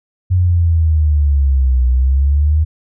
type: exponential two-way sweep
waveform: sine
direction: down then up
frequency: 92.3 to 61.74 to 78.9 Hz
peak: -9 dBFS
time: 0.3-2.65 s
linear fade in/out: 20 ms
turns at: 1.87 s
effects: none